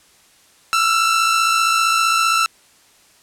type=tone pair together; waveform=sawtooth; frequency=1327 / 1382.3 Hz; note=E6 / F6; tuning=+11 / -18 cents; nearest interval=minor second; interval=71 cents; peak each=-11 / -18 dBFS; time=0.73-2.46 s; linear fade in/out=0 ms; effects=white hiss -52 dBFS RMS until 3.22 s + low-pass 10000 Hz 12 dB/octave